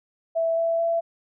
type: tone with pitch steps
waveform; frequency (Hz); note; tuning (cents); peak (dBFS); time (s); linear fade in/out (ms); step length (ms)
sine; 659.3 / 664.7 / 670; E5 / E5 / E5; 0 / +14 / +28; -20; 0.35-1.01; 20; 220
effects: none